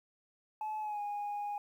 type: tone with pitch glide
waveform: sine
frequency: 860 to 823.1 Hz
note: A5 to G#5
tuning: -40 to -16 cents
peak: -33 dBFS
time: 0.61-1.58 s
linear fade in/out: 2 ms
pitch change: -76 cents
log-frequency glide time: 0.8-1.01 s
effects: tanh soft clip ceiling -33 dBFS + 11-bit